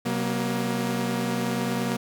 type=tone cluster; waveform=sawtooth; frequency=128.7 / 188.1 / 236.8 Hz; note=C3 / F#3 / A#3; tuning=-28 / +29 / +27 cents; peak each=-28 / -26 / -23 dBFS; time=0.05-1.97 s; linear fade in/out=10 ms; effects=none